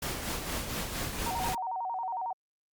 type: noise with tremolo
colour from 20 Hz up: pink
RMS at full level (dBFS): -33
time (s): 0.02-1.55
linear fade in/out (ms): 5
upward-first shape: sine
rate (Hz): 4.3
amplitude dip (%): 45
type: tone with vibrato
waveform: sine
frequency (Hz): 836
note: G#5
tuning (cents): +11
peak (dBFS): -31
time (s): 1.26-2.33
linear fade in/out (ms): 5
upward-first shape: square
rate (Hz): 11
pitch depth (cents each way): 190
effects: Opus 48 kbps